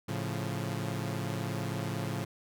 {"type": "chord", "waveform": "sawtooth", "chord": "A augmented", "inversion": "none", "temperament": "equal", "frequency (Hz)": [110, 138.59, 174.61], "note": ["A2", "C#3", "E#3"], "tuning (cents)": [0, 0, 0], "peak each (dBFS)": [-32, -33, -34], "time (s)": [0.08, 2.25], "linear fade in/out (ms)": 10, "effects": []}